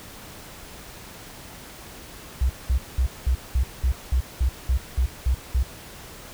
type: tone bursts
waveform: sine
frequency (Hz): 63.3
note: B1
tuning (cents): +43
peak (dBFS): -17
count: 12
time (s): 2.41-5.63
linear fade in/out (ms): 5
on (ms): 85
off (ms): 200
effects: pink hiss -42 dBFS RMS until 6.33 s